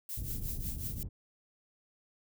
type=noise with tremolo; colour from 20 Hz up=violet; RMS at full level=-38 dBFS; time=0.09-1.03 s; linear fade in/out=2 ms; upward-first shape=triangle; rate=5.5 Hz; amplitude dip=85%
type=low-pass noise; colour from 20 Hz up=pink; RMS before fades=-39 dBFS; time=0.17-1.09 s; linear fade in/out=10 ms; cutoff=150 Hz; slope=12 dB/octave
effects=none